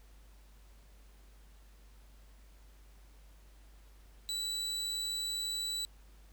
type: tone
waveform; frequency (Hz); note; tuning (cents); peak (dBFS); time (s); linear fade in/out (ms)
35% pulse; 3951; B7; 0; -32; 4.29-5.85; 0
effects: added 50 Hz sine -55 dBFS peak until 6.32 s + pink hiss -66 dBFS RMS until 6.32 s